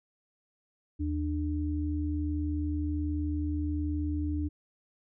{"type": "tone pair together", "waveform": "sine", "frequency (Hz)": [79.3, 298.1], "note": ["D#2", "D4"], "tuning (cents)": [33, 26], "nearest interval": "octave + major seventh", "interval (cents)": 2293, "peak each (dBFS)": [-30, -32], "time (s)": [0.99, 4.49], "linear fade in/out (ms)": 20, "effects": []}